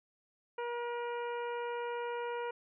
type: harmonic tone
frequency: 477.3 Hz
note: A#4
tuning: 41 cents sharp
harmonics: 1 / 2 / 3 / 4 / 5 / 6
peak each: -37 / -40 / -46 / -52 / -51 / -55 dBFS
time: 0.58-2.51 s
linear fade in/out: 5 ms
effects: none